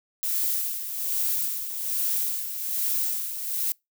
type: noise with tremolo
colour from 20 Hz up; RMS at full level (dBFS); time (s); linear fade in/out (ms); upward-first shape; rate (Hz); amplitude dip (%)
violet; -25; 0.23-3.72; 0; sine; 1.2; 60
effects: noise-tail reverb RT60 0.2 s tail -26 dB re dry